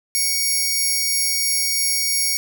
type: tone pair together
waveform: 10% pulse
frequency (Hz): 2235 / 5586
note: C#7 / F8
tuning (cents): +14 / -1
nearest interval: octave + major third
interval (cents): 1585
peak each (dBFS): -14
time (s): 0.15-2.37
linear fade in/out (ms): 0
effects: none